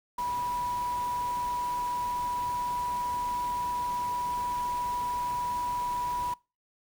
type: tone in noise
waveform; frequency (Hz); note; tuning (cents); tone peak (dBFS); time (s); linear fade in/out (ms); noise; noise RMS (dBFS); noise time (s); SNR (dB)
sine; 978; B5; -17; -29; 0.18-6.34; 5; pink; -44; 0.18-6.34; +12
effects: noise-tail reverb RT60 0.3 s tail -24 dB re dry